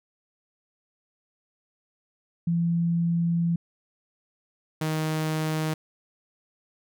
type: tone pair in turn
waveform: sine / sawtooth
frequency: 169.4 / 156.68 Hz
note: E3 / D#3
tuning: +48 / +12 cents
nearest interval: minor second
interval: 136 cents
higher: first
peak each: -21 dBFS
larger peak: neither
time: 2.47-3.56 / 4.81-5.74 s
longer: first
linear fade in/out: 5 ms
effects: none